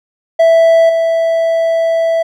triangle tone with level steps, 659.3 Hz, E5, in tune, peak -3 / -8 dBFS, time 0.39-2.23 s, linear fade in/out 10 ms, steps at 0.89 s, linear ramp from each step 5 ms, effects none

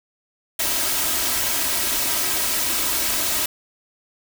white noise with comb filter, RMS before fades -22 dBFS, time 0.59-3.46 s, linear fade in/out 5 ms, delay 3.1 ms, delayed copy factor +0.55, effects none

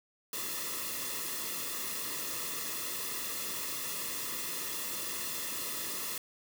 white noise with comb filter, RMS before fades -37 dBFS, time 0.33-6.18 s, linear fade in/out 2 ms, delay 1.3 ms, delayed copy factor -0.75, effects none

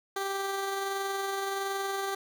15% pulse tone with amplitude modulation, 392 Hz, G4, in tune, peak -23 dBFS, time 0.16-2.15 s, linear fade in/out 5 ms, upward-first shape sine, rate 21.4 Hz, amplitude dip 25%, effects none

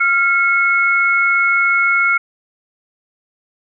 sine tone pair together, 1387 / 2190 Hz, F6 / C#7, -12 / -22 cents, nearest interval minor sixth, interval 790 cents, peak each -14 dBFS, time 0-2.18 s, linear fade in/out 10 ms, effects none

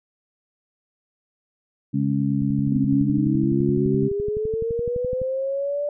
harmonic tone, 69.3 Hz, C#2, in tune, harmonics 2 / 3 / 4, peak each -23 / -23 / -24 dBFS, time 1.93-4.09 s, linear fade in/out 20 ms
click train, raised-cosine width 5 ms, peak -20 dBFS, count 34, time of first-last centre 2.42-5.217 s, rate 11.8 Hz
sine linear sweep, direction up, 251.8 to 587.3 Hz, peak -22 dBFS, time 2.72-5.89 s, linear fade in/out 2 ms
effects none

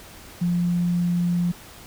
sine tone, 174.7 Hz, F3, 1 cent sharp, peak -19 dBFS, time 0.41-1.52 s, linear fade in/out 10 ms, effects pink hiss -44 dBFS RMS until 1.86 s

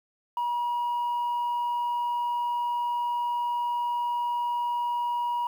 sine tone, 960 Hz, B5, 49 cents flat, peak -23 dBFS, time 0.37-5.47 s, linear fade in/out 2 ms, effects tanh soft clip ceiling -24 dBFS + 9-bit

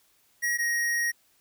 square tone pair in turn, 1900 / 1881.4 Hz, A#6 / A#6, +33 / +15 cents, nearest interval unison, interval 18 cents, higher first, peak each -25 dBFS, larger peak neither, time 0.42-0.58 / 0.58-1.12 s, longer second, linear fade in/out 20 ms, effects white hiss -65 dBFS RMS until 1.4 s

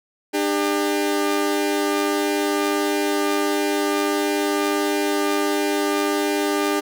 sawtooth tone pair together, 300 / 400.5 Hz, D4 / G4, +37 / +37 cents, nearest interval perfect fourth, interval 500 cents, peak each -18 dBFS, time 0.33-6.81 s, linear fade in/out 20 ms, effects none

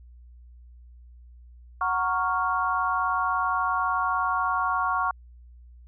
sine chord, Gb major seventh, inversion none, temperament equal, 740 / 932.3 / 1108.7 / 1396.9 Hz, Gb5 / Bb5 / Db6 / F6, 0 / 0 / 0 / 0 cents, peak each -30 / -31 / -25 / -29 dBFS, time 1.81-5.11 s, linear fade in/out 2 ms, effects added 60 Hz sine -46 dBFS peak until 5.87 s

